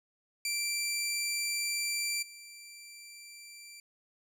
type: tone with level steps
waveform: 15% pulse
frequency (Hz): 2349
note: D7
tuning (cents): 0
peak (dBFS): -24 / -41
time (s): 0.45-3.8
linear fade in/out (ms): 2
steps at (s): 2.22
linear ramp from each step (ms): 10
effects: none